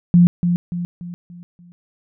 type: tone with echo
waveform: sine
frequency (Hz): 174.61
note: F3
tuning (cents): 0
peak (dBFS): -7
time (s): 0.14-0.27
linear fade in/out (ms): 0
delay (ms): 290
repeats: 5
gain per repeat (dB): -7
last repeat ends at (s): 1.72
effects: none